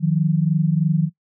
sine tone pair together, 155.56 / 178.67 Hz, D#3 / F3, 0 / +40 cents, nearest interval major second, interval 240 cents, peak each -17 / -19 dBFS, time 0-1.1 s, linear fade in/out 50 ms, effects noise-tail reverb RT60 0.1 s tail -21 dB re dry

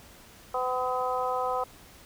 harmonic tone, 253.3 Hz, B3, 44 cents sharp, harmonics 2 / 3 / 4 / 5, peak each -31 / -31 / -32 / -33 dBFS, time 0.54-1.64 s, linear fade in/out 5 ms, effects pink hiss -52 dBFS RMS until 2.05 s

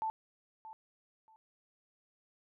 sine tone with echo, 881 Hz, A5, 2 cents sharp, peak -32 dBFS, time 0.02-0.1 s, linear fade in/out 0 ms, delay 630 ms, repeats 2, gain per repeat -14 dB, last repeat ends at 1.36 s, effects none

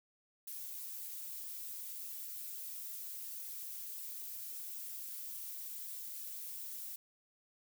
violet noise with flanger, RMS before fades -45 dBFS, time 0.47-6.96 s, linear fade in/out 5 ms, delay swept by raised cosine 1.9 to 7 ms, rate 3.7 Hz, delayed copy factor +0.8, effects none

